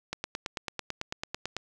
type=click train; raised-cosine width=0.2 ms; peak=-15 dBFS; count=14; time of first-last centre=0.13-1.566 s; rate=9.05 Hz; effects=none